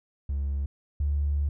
triangle tone pair in turn, 70 / 72.26 Hz, C#2 / D2, +18 / -27 cents, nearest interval minor second, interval 55 cents, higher second, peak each -23 / -19 dBFS, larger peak second, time 0.29-0.66 / 1-1.49 s, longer second, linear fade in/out 5 ms, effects tanh soft clip ceiling -21 dBFS

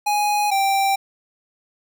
square tone pair in turn, 830.6 / 784 Hz, G#5 / G5, 0 / 0 cents, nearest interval minor second, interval 100 cents, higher first, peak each -18 / -17 dBFS, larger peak second, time 0.06-0.51 / 0.51-0.96 s, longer neither, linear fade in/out 10 ms, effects none

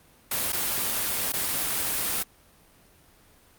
white noise with dropouts, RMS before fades -27 dBFS, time 0.31-2.23 s, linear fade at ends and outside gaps 5 ms, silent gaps 0.522-0.529 / 1.322-1.335 s, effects pink hiss -57 dBFS RMS until 3.58 s + Opus 32 kbps

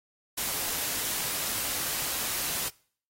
white noise, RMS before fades -31 dBFS, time 0.37-2.69 s, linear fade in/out 10 ms, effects noise-tail reverb RT60 0.5 s tail -23 dB re dry + AAC 48 kbps

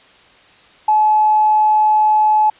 triangle tone with tanh clipping, 856 Hz, A5, 48 cents flat, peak -9 dBFS, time 0.88-2.5 s, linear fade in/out 5 ms, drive 2 dB, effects white hiss -47 dBFS RMS until 2.59 s + resampled to 8000 Hz

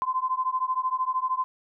sine beating tone pair, 1024 / 1037 Hz, C6 / C6, -38 / -16 cents, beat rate 13 Hz, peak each -27 dBFS, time 0.02-1.44 s, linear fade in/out 0 ms, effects none

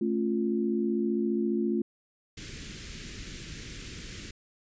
sine chord, A augmented, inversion none, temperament equal with one note detuned, 220 / 275 / 349.2 Hz, A3 / C#4 / E#4, 0 / -14 / 0 cents, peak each -28 / -33 / -29 dBFS, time 0.01-1.82 s, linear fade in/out 5 ms
pink band-stop noise, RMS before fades -41 dBFS, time 2.37-4.31 s, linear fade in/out 5 ms, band 390 to 1700 Hz, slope 24 dB/octave
effects resampled to 16000 Hz

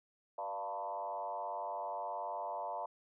sine tone with frequency modulation, 793 Hz, G5, 20 cents sharp, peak -37 dBFS, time 0.38-2.86 s, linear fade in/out 5 ms, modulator 98.6 Hz, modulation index 2.3, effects none

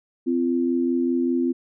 sine tone pair together, 257.6 / 342.7 Hz, C4 / F4, -27 / -33 cents, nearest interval perfect fourth, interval 494 cents, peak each -21 / -23 dBFS, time 0.26-1.53 s, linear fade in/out 20 ms, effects none

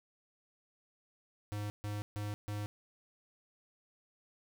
square tone bursts, 103.83 Hz, G#2, in tune, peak -37 dBFS, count 4, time 1.52-2.66 s, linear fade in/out 0 ms, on 180 ms, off 140 ms, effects none

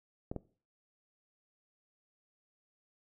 clicks, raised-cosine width 2 ms, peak -24 dBFS, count 2, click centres 0.315 / 0.363 s, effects noise-tail reverb RT60 0.4 s tail -19 dB re dry

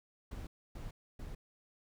brown noise bursts, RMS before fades -44 dBFS, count 3, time 0.31-1.35 s, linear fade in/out 5 ms, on 160 ms, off 280 ms, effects none

